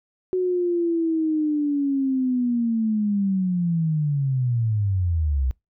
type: linear sweep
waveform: sine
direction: down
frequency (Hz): 371.1 to 61.74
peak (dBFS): -19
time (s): 0.33-5.51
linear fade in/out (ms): 0
effects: noise-tail reverb RT60 0.2 s tail -26 dB re dry